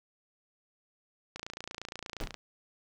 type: click train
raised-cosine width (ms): 0.2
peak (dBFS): -22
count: 29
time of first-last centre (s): 1.36-2.342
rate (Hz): 28.5
type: noise with exponential decay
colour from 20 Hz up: brown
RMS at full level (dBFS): -28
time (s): 2.21-2.35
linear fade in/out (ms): 0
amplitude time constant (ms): 29
effects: none